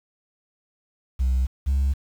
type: tone pair in turn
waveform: sine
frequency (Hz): 64.3 / 68.32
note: C2 / C#2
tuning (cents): -30 / -25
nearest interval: minor second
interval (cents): 105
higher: second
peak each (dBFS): -16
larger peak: neither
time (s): 1.19-1.47 / 1.66-1.94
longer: neither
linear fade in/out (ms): 20
effects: tanh soft clip ceiling -17 dBFS + 8-bit